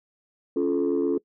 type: chord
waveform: sine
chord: Db augmented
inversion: none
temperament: just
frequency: 277.2 / 346.5 / 433.1 Hz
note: Db4 / F4 / A4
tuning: 0 / -14 / -27 cents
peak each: -24 dBFS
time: 0.56-1.18 s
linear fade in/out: 5 ms
effects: noise-tail reverb RT60 0.1 s tail -22 dB re dry + tanh soft clip ceiling -16 dBFS